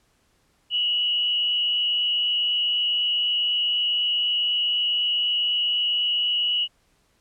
sine tone with frequency modulation, 2924 Hz, F#7, 21 cents flat, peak -20 dBFS, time 0.7-6.68 s, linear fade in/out 50 ms, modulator 182 Hz, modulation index 0.37, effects pink hiss -65 dBFS RMS until 7.2 s + low-pass 11000 Hz 12 dB/octave

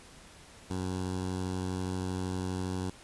15% pulse tone with notch filter, 92.5 Hz, F#2, in tune, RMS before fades -34 dBFS, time 0.7-2.9 s, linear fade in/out 5 ms, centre 2100 Hz, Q 1.1, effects pink hiss -53 dBFS RMS until 3.03 s + resampled to 24000 Hz

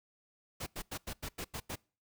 pink noise bursts, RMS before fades -40 dBFS, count 8, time 0.6-1.758 s, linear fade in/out 10 ms, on 66 ms, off 90 ms, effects noise-tail reverb RT60 0.4 s tail -26 dB re dry

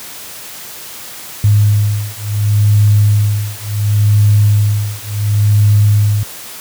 sine beating tone pair, 103.83 / 104.53 Hz, G#2 / G#2, 0 / +12 cents, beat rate 0.7 Hz, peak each -11 dBFS, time 1.44-6.23 s, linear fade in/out 0 ms, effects white hiss -30 dBFS RMS until 6.6 s + high-pass 60 Hz 12 dB/octave

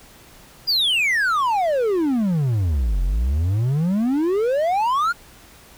triangle exponential two-way sweep, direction down then up, 4981 to 42.63 to 1459 Hz, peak -15 dBFS, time 0.67-5.13 s, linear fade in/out 20 ms, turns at 3.02 s, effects pink hiss -47 dBFS RMS until 5.77 s

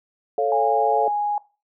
sine chord, A augmented, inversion none, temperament equal, 440 / 554.4 / 698.5 Hz, A4 / C#5 / E#5, 0 / 0 / 0 cents, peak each -22 / -24 / -22 dBFS, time 0.38-1.08 s, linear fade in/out 2 ms
sine tone with pitch glide, 818 to 828 Hz, G#5 to G#5, -26 to -5 cents, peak -20 dBFS, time 0.52-1.38 s, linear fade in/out 2 ms, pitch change +21 cents, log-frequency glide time 0.78-0.96 s
effects noise-tail reverb RT60 0.3 s tail -19 dB re dry

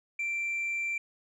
sine tone, 2352 Hz, D7, 2 cents sharp, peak -27 dBFS, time 0.19-0.98 s, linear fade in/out 5 ms, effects tanh soft clip ceiling -28 dBFS

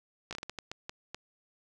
slowing click train, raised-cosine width 0.2 ms, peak -21 dBFS, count 10, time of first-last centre 0.31-1.146 s, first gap 17 ms, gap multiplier 1.4, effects 10-bit

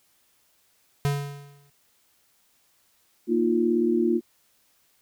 square tone with exponential decay, 142.3 Hz, C#3, 46 cents sharp, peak -20 dBFS, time 1.05-1.7 s, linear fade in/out 0 ms, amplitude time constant 140 ms
sine chord, Bb suspended fourth, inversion none, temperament equal, 233.1 / 311.1 / 349.2 Hz, Bb3 / Eb4 / F4, 0 / 0 / 0 cents, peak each -24 / -27 / -22 dBFS, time 3.27-4.21 s, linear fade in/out 50 ms
effects white hiss -65 dBFS RMS until 5.01 s

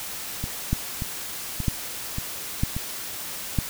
two click trains, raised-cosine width 5 ms, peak -9 / -16 dBFS, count 4 / 5, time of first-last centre 0.73-3.587 / 0.44-2.766 s, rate 1.05 / 1.72 Hz, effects white hiss -34 dBFS RMS until 3.69 s

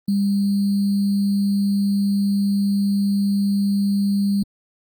sine tone with sample-and-hold, 200 Hz, G3, 35 cents sharp, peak -16 dBFS, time 0.08-4.43 s, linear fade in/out 5 ms, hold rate 4410 Hz, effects Opus 24 kbps

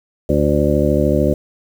harmonic tone, 73.4 Hz, D2, in tune, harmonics 1 / 2 / 3 / 4 / 5 / 7 / 8, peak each -20 / -20 / -20 / -20 / -20 / -20 / -20 dBFS, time 0.29-1.34 s, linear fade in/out 5 ms, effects 7-bit

